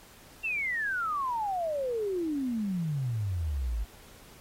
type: exponential sweep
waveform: sine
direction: down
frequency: 2751 to 50.1 Hz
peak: -28 dBFS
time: 0.43-3.85 s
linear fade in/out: 20 ms
effects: pink hiss -54 dBFS RMS until 4.4 s + AAC 48 kbps